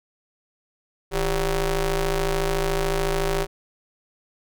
sawtooth ring-modulated tone, 184.1 Hz, F#3, 8 cents flat, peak -14 dBFS, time 1.11-3.47 s, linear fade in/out 50 ms, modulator 211 Hz, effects none

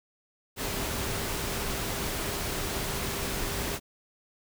sine tone in noise, 398.9 Hz, G4, 30 cents sharp, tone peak -42 dBFS, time 0.56-3.8 s, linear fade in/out 50 ms, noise pink, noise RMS -32 dBFS, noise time 0.56-3.8 s, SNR -13 dB, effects none

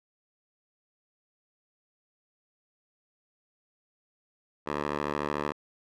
10% pulse tone with band-pass filter, 73.42 Hz, D2, in tune, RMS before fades -32 dBFS, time 4.66-5.53 s, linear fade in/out 20 ms, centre 940 Hz, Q 0.85, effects none

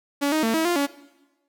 sawtooth tone with pitch steps, 284 / 312.2 / 225.5 / 322.1 / 349.1 / 282.8 Hz, C#4 / D#4 / A3 / E4 / F4 / C#4, +42 / +6 / +43 / -40 / -1 / +35 cents, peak -16 dBFS, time 0.21-0.87 s, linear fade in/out 20 ms, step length 110 ms, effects noise-tail reverb RT60 1.0 s tail -18 dB re dry

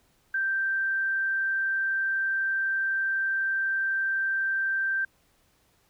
sine tone, 1568 Hz, G6, in tune, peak -24 dBFS, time 0.34-5.05 s, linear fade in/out 5 ms, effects pink hiss -66 dBFS RMS until 5.89 s

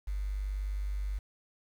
sine tone with quantisation, 49.41 Hz, G1, 14 cents sharp, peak -31 dBFS, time 0.07-1.19 s, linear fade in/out 10 ms, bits 9, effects none

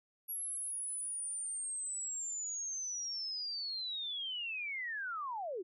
sine linear sweep, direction down, 11380 to 329.3 Hz, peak -37 dBFS, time 0.28-5.63 s, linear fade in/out 20 ms, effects none

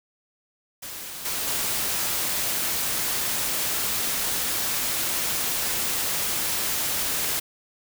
white noise with level steps, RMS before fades -36 / -28 / -26 dBFS, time 0.82-7.4 s, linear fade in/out 10 ms, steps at 1.25 / 1.47 s, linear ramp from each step 5 ms, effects none

